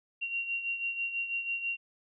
sine beating tone pair, 2754 / 2760.1 Hz, F7 / F7, -25 / -21 cents, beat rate 6.1 Hz, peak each -32 / -39 dBFS, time 0.21-1.77 s, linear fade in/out 20 ms, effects none

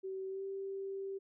sine tone with pitch glide, 381.7 to 389.9 Hz, G4 to G4, -46 to -9 cents, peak -38 dBFS, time 0.03-1.19 s, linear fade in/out 20 ms, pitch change +37 cents, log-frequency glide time 0.28-0.43 s, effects none

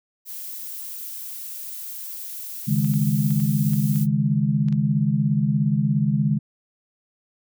violet noise, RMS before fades -34 dBFS, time 0.25-4.07 s, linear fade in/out 50 ms
sine chord, C# suspended second, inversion none, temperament equal, 138.59 / 155.56 / 207.7 Hz, C#3 / D#3 / G#3, 0 / 0 / 0 cents, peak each -22 dBFS, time 2.67-6.39 s, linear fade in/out 20 ms
clicks, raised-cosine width 0.2 ms, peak -26 dBFS, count 8, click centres 2.846 / 2.938 / 3.307 / 3.401 / 3.734 / 3.959 / 4.685 / 4.726 s
effects none

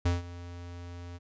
square tone with ADSR envelope, 87.31 Hz, F2, in tune, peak -23 dBFS, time 0.05-1.19 s, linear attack 9 ms, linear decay 160 ms, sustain -18 dB, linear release 30 ms, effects resampled to 16000 Hz

